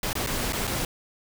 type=noise with dropouts; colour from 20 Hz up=pink; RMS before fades=-28 dBFS; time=0.03-0.85 s; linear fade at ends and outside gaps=2 ms; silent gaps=0.131-0.153 / 0.264-0.271 / 0.524-0.531 / 0.671-0.675 s; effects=none